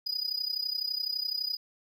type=tone with amplitude modulation; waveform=triangle; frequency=4944 Hz; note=D#8; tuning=12 cents flat; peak=-25 dBFS; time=0.06-1.57 s; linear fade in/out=10 ms; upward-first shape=sine; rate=31.9 Hz; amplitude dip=85%; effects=none